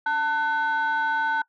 sine tone pair together, 893 / 1501.8 Hz, A5 / F#6, +25 / +25 cents, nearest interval major sixth, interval 900 cents, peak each -22 / -22 dBFS, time 0.06-1.42 s, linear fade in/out 5 ms, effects noise-tail reverb RT60 0.1 s tail -23 dB re dry + tanh soft clip ceiling -18 dBFS

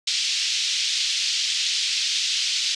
pink band-pass noise, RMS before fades -24 dBFS, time 0.07-2.75 s, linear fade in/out 5 ms, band 3000 to 5800 Hz, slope 24 dB/octave, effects resampled to 22050 Hz

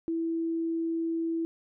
sine tone, 329.6 Hz, E4, in tune, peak -27 dBFS, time 0.08-1.45 s, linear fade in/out 0 ms, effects none

